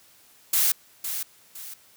blue noise with echo, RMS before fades -21 dBFS, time 0.53-0.72 s, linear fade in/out 5 ms, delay 510 ms, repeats 2, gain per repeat -9 dB, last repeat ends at 1.74 s, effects white hiss -56 dBFS RMS until 1.96 s + high-pass 60 Hz 12 dB/octave

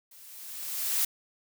blue noise with level ramp, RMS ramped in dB -53 to -25 dBFS, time 0.11-1.05 s, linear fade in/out 5 ms, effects none

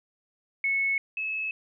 sine tone pair in turn, 2200 / 2592 Hz, C#7 / E7, -14 / -30 cents, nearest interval minor third, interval 284 cents, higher second, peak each -23 / -28 dBFS, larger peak first, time 0.64-0.98 / 1.17-1.51 s, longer neither, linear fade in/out 2 ms, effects none

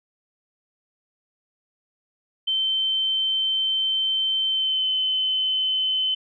sine tone with pitch glide, 3096 to 3053 Hz, G7 to G7, -22 to -46 cents, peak -20 dBFS, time 2.47-6.15 s, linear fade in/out 10 ms, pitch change -24 cents, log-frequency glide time 4.48-4.88 s, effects none

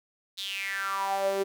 sawtooth tone with high-pass filter sweep, 196 Hz, G3, in tune, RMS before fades -30 dBFS, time 0.37-1.44 s, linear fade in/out 20 ms, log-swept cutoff 3900 to 400 Hz, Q 7.1, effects none

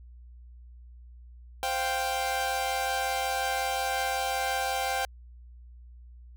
sawtooth chord, C suspended fourth, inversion none, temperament equal, 523.3 / 698.5 / 784 Hz, C5 / F5 / G5, 0 / 0 / 0 cents, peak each -31 / -31 / -25 dBFS, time 1.63-5.05 s, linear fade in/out 0 ms, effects added 60 Hz sine -46 dBFS peak until 6.36 s

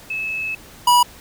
sine / square tone pair in turn, 2599 / 973.5 Hz, E7 / B5, -25 / -25 cents, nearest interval octave + perfect fourth, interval 1700 cents, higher first, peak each -22 / -11 dBFS, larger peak second, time 0.1-0.55 / 0.87-1.03 s, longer first, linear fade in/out 5 ms, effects pink hiss -43 dBFS RMS until 1.2 s

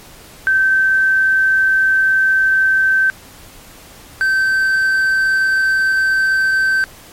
sine / triangle tone pair in turn, 1549 / 1549 Hz, G6 / G6, -21 / -21 cents, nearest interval unison, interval 0 cents, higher neither, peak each -10 dBFS, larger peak neither, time 0.47-3.1 / 4.21-6.84 s, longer neither, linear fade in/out 0 ms, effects pink hiss -40 dBFS RMS until 7.12 s + MP3 64 kbps

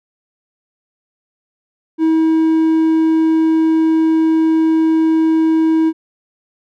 triangle tone, 320.8 Hz, E4, 47 cents flat, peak -8 dBFS, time 1.98-5.93 s, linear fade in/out 50 ms, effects none

